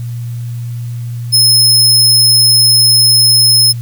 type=tone; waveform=sawtooth; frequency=5170 Hz; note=E8; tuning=34 cents flat; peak=-3 dBFS; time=1.32-3.73 s; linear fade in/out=20 ms; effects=added 119 Hz sine -18 dBFS peak until 3.81 s + white hiss -42 dBFS RMS until 3.81 s